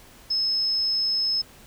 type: tone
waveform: sine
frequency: 5190 Hz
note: E8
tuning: 28 cents flat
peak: -21 dBFS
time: 0.3-1.42 s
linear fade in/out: 10 ms
effects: pink hiss -50 dBFS RMS until 1.66 s